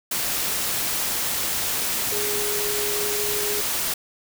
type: tone in noise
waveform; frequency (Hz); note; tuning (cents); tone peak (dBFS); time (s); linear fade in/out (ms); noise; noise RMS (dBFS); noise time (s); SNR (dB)
sine; 415.3; G#4; 0; -28; 2.12-3.61; 5; white; -25; 0.11-3.94; -6
effects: none